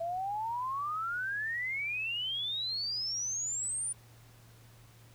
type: exponential sweep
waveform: sine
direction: up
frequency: 659.3 to 9500 Hz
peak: -32 dBFS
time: 0-3.93 s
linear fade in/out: 10 ms
effects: added 115 Hz sine -56 dBFS peak until 5.14 s + pink hiss -61 dBFS RMS until 5.14 s